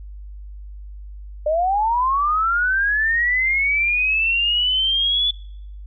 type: linear sweep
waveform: sine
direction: up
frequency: 590 to 3461 Hz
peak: -16 dBFS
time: 1.46-5.31 s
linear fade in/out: 5 ms
effects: noise-tail reverb RT60 0.8 s tail -25 dB re dry + added 50 Hz sine -33 dBFS peak until 5.86 s